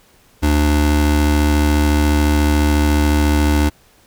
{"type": "tone pair together", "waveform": "square", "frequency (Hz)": [74.1, 296.4], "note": ["D2", "D4"], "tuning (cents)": [16, 16], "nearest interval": "2 octaves", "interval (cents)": 2400, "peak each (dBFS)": [-14, -18], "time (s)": [0.42, 3.7], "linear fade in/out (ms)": 20, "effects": ["pink hiss -52 dBFS RMS until 4.06 s"]}